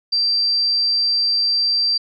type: tone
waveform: sine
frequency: 4699 Hz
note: D8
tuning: in tune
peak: -15 dBFS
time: 0.12-1.98 s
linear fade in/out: 10 ms
effects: none